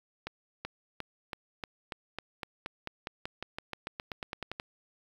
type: accelerating click train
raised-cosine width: 0.3 ms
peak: -20 dBFS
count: 23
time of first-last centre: 0.27-4.599 s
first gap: 380 ms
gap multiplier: 0.93
effects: 8-bit